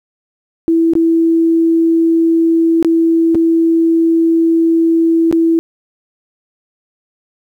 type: tone with dropouts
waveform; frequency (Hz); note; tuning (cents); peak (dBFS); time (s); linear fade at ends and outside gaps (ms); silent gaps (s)
sine; 329.6; E4; 0; -8; 0.68-5.59; 0; 0.935-0.953 / 2.827-2.847 / 3.347-3.353 / 5.313-5.326
effects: 8-bit